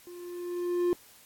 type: tone with level ramp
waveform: triangle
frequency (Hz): 352.4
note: F4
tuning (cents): +16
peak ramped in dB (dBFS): -41 to -20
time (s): 0.07-0.93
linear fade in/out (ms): 0
effects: white hiss -56 dBFS RMS until 1.25 s + AAC 64 kbps